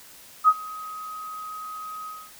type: tone with ADSR envelope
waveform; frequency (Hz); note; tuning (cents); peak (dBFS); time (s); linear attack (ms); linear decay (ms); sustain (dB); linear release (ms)
sine; 1261; D#6; +23; -10; 0.44-2.32; 41; 49; -23; 250
effects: white hiss -48 dBFS RMS until 2.39 s